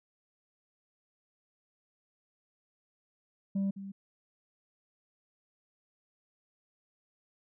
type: tone with echo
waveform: sine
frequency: 196 Hz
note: G3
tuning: in tune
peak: -25 dBFS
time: 3.55-3.71 s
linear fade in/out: 10 ms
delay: 210 ms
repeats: 1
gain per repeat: -14 dB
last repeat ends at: 3.92 s
effects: tanh soft clip ceiling -27 dBFS